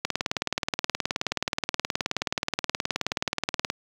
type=click train; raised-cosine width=0.2 ms; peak=-7 dBFS; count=70; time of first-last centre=0.05-3.701 s; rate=18.9 Hz; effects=high-pass 80 Hz 12 dB/octave + 7-bit